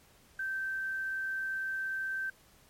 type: tone with quantisation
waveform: sine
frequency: 1556 Hz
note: G6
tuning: 13 cents flat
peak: -32 dBFS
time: 0.39-2.3 s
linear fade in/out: 5 ms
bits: 10
effects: pink hiss -62 dBFS RMS until 2.69 s + MP3 64 kbps